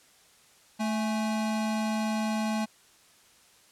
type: tone pair together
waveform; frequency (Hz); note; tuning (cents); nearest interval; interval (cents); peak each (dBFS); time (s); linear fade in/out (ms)
square; 219 / 834.8; A3 / G#5; -8 / +9; octave + major seventh; 2317; -28 / -36; 0.79-2.66; 20
effects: white hiss -59 dBFS RMS until 3.71 s + low-pass 10000 Hz 12 dB/octave